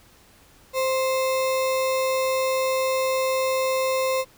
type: tone with sample-and-hold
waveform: sine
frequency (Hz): 523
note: C5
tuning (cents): -1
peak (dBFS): -20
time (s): 0.73-4.25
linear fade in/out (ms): 50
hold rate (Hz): 1575
effects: pink hiss -54 dBFS RMS until 4.37 s